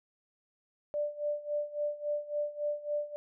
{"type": "tone with tremolo", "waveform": "sine", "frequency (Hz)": 590, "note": "D5", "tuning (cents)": 8, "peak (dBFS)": -28, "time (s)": [0.94, 3.16], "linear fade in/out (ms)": 0, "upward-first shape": "sine", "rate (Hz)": 3.6, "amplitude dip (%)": 85, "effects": []}